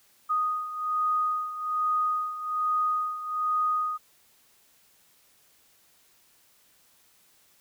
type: beating tone pair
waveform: sine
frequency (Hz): 1242 / 1243.2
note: D#6 / D#6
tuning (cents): -3 / -2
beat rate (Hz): 1.2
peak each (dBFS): -26 / -31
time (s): 0.29-3.98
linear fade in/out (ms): 20
effects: white hiss -62 dBFS RMS until 7.6 s